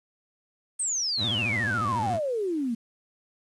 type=exponential sweep; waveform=sine; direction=down; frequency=8700 to 220.8 Hz; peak=-25 dBFS; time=0.79-2.75 s; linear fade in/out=10 ms
type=tone with vibrato; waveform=25% pulse; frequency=110 Hz; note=A2; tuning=in tune; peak=-26 dBFS; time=1.17-2.2 s; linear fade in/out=50 ms; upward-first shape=square; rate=14 Hz; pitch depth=150 cents each way
effects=resampled to 24000 Hz + 9-bit